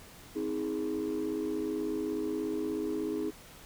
sine chord, Ab major, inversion first, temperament equal with one note detuned, 261.6 / 318.2 / 415.3 Hz, C4 / Eb4 / Ab4, 0 / +39 / 0 cents, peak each -36 / -32 / -33 dBFS, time 0.35-3.31 s, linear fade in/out 20 ms, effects tanh soft clip ceiling -26 dBFS + pink hiss -52 dBFS RMS until 3.65 s

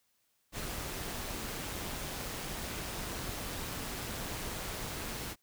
pink noise with amplitude modulation, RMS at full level -38 dBFS, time 0.52-5.36 s, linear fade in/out 50 ms, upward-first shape sine, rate 184 Hz, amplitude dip 30%, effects white hiss -75 dBFS RMS until 5.42 s

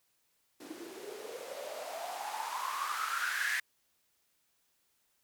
blue noise with band-pass filter sweep, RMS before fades -38 dBFS, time 0.6-3.6 s, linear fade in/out 5 ms, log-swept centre 300 to 1800 Hz, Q 8.7, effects white hiss -75 dBFS RMS until 5.23 s

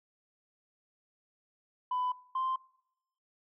sine tone pair in turn, 1000 / 1043.7 Hz, B5 / C6, +21 / -5 cents, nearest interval minor second, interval 74 cents, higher second, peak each -28 dBFS, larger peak neither, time 1.91-2.12 / 2.35-2.56 s, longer neither, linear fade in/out 5 ms, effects noise-tail reverb RT60 0.8 s tail -23 dB re dry + tanh soft clip ceiling -26 dBFS

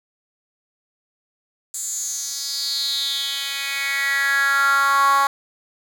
10% pulse tone with high-pass filter sweep, 277.2 Hz, C#4, in tune, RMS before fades -21 dBFS, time 1.74-5.27 s, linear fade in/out 2 ms, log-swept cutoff 7900 to 980 Hz, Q 5.5, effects none

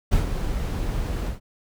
brown noise with ADSR envelope, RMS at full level -18 dBFS, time 0.11-1.4 s, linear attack 21 ms, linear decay 110 ms, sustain -8 dB, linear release 130 ms, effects none

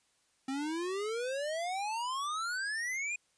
square exponential sweep, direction up, 261.6 to 2489 Hz, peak -34 dBFS, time 0.48-3.16 s, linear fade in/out 5 ms, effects white hiss -72 dBFS RMS until 3.37 s + resampled to 22050 Hz

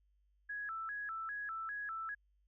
sine tone with vibrato, 1486 Hz, F#6, 7 cents sharp, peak -39 dBFS, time 0.49-2.15 s, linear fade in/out 10 ms, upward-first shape square, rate 2.5 Hz, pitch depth 200 cents each way, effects added 50 Hz sine -70 dBFS peak until 2.47 s

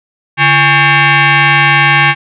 sine tone with frequency modulation, 339.6 Hz, F4, 48 cents flat, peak -5 dBFS, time 0.37-2.15 s, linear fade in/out 50 ms, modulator 483 Hz, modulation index 5.2, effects none

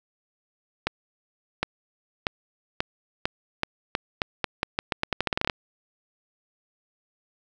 accelerating click train, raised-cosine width 0.3 ms, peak -7 dBFS, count 22, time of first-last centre 0.87-5.498 s, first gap 760 ms, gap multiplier 0.84, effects none

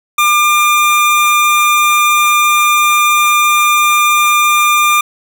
25% pulse tone, 1199 Hz, D6, 36 cents sharp, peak -4 dBFS, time 0.18-5.01 s, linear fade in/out 5 ms, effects none

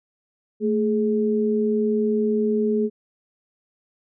sine tone pair together, 221.2 / 420.3 Hz, A3 / G#4, +9 / +21 cents, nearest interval major seventh, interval 1112 cents, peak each -21 / -21 dBFS, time 0.6-2.9 s, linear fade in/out 50 ms, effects none

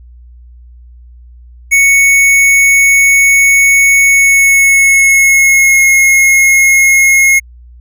square tone with pitch glide, 2217 to 2160 Hz, C#7 to C#7, 0 to -45 cents, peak -5 dBFS, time 1.71-7.4 s, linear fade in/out 20 ms, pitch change -45 cents, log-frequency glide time 4.04-5.89 s, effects added 60 Hz sine -33 dBFS peak until 7.8 s

